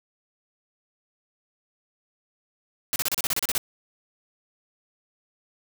white noise bursts, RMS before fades -25 dBFS, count 11, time 2.93-3.579 s, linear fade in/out 0 ms, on 29 ms, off 33 ms, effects none

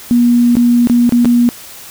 sine tone with dropouts, 240 Hz, B3, 49 cents flat, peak -6 dBFS, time 0.11-1.49 s, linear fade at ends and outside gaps 0 ms, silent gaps 0.554-0.568 / 0.872-0.898 / 1.093-1.123 / 1.247-1.255 s, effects white hiss -33 dBFS RMS until 1.9 s

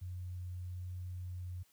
sine tone, 90.1 Hz, F#2, 45 cents flat, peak -39 dBFS, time 0.01-1.63 s, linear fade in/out 10 ms, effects white hiss -70 dBFS RMS until 1.72 s + high-pass 60 Hz 12 dB/octave

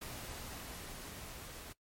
pink noise with level ramp, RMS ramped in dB -45 to -49 dBFS, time 0.01-1.73 s, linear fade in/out 10 ms, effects noise-tail reverb RT60 0.1 s tail -18 dB re dry + MP3 64 kbps

